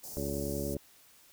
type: band-stop noise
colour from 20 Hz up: white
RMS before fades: -44 dBFS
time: 0.03-0.75 s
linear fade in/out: 10 ms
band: 850 to 4800 Hz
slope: 48 dB/octave
type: harmonic tone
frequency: 70.5 Hz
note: C#2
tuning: 30 cents sharp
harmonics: 1 / 2 / 3 / 4 / 5 / 6 / 8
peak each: -40 / -40 / -40 / -40 / -40 / -40 / -40 dBFS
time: 0.17-0.77 s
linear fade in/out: 0 ms
effects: white hiss -60 dBFS RMS until 1.32 s